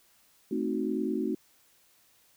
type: chord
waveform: sine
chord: A diminished seventh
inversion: none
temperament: equal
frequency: 220 / 261.6 / 311.1 / 370 Hz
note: A3 / C4 / Eb4 / Gb4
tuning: 0 / 0 / 0 / 0 cents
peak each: -33 dBFS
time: 0.51-1.35 s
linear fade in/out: 5 ms
effects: white hiss -64 dBFS RMS until 2.36 s